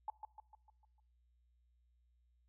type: tone with echo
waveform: sine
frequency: 860 Hz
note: A5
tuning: 40 cents flat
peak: -37 dBFS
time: 0.08-0.1 s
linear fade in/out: 2 ms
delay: 150 ms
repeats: 6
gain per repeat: -6 dB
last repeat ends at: 1 s
effects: noise-tail reverb RT60 0.6 s tail -22 dB re dry + added 60 Hz sine -70 dBFS peak until 2.48 s